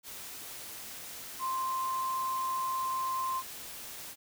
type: tone in noise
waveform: sine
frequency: 1046.5 Hz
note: C6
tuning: in tune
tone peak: -30 dBFS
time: 1.39-3.43 s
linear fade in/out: 50 ms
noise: white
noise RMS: -44 dBFS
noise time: 0.03-4.16 s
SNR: +11 dB
effects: none